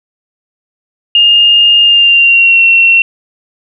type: tone with pitch glide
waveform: sine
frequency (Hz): 2828 to 2721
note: F7 to F7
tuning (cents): +21 to -46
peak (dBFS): -3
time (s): 1.15-3.02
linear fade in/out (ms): 2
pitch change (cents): -67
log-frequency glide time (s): 1.81-2.63
effects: none